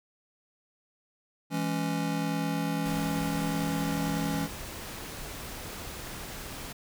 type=chord; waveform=square; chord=C# minor; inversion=first; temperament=just; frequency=166.31 / 207.9 / 277.2 Hz; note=E3 / G#3 / C#4; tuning=+16 / +2 / 0 cents; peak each=-32 / -36 / -33 dBFS; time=1.5-4.49 s; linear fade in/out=50 ms
type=noise; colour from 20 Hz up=pink; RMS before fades=-40 dBFS; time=2.85-6.73 s; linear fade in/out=10 ms
effects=none